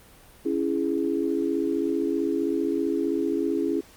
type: chord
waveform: sine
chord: C# minor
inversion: none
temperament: just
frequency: 277.2 / 332.6 / 415.8 Hz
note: C#4 / E4 / G#4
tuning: 0 / +16 / +2 cents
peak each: -27 / -26 / -28 dBFS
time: 0.45-3.81 s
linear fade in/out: 10 ms
effects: pink hiss -52 dBFS RMS until 3.96 s + Opus 32 kbps